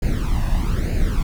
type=noise with flanger; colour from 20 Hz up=brown; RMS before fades=-19 dBFS; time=0.02-1.23 s; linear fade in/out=5 ms; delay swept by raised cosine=0.43 to 1.12 ms; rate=1.1 Hz; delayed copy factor=+0.75; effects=none